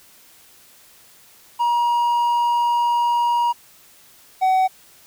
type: tone pair in turn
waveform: triangle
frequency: 952 / 753.2 Hz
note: A#5 / F#5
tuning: +36 / +31 cents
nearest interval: major third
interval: 405 cents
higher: first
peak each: -14 / -12 dBFS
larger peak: second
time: 1.59-3.53 / 4.41-4.68 s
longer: first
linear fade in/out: 20 ms
effects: white hiss -50 dBFS RMS until 5.06 s